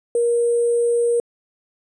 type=tone with sample-and-hold; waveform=sine; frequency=473.5 Hz; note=A#4; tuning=27 cents sharp; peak=-15 dBFS; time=0.15-1.2 s; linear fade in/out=2 ms; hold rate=8820 Hz; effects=resampled to 24000 Hz